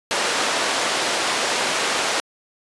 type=band-pass noise; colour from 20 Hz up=pink; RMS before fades=-22 dBFS; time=0.11-2.2 s; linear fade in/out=0 ms; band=490 to 7300 Hz; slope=12 dB/octave; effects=resampled to 24000 Hz